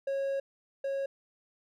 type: tone pair in turn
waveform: triangle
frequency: 548 / 548 Hz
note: C#5 / C#5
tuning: -20 / -20 cents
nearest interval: unison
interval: 0 cents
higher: neither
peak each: -27 / -28 dBFS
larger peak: first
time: 0.07-0.4 / 0.84-1.06 s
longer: first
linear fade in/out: 5 ms
effects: none